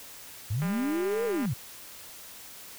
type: linear two-way sweep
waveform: sine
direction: up then down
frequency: 91 to 479.8 to 99.1 Hz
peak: -26 dBFS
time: 0.5-1.54 s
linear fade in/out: 10 ms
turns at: 1.25 s
type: click train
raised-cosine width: 0.5 ms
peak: -24 dBFS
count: 169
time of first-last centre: 0.62-1.456 s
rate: 201 Hz
effects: white hiss -46 dBFS RMS until 2.78 s